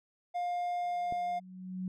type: tone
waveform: triangle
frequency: 707 Hz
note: F5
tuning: 21 cents sharp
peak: -29 dBFS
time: 0.34-1.4 s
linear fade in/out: 20 ms
type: tone with exponential growth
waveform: sine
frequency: 185 Hz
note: F#3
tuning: in tune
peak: -32 dBFS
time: 0.82-1.88 s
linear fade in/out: 2 ms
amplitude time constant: 230 ms
type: click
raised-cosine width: 2 ms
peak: -30 dBFS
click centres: 1.124 s
effects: none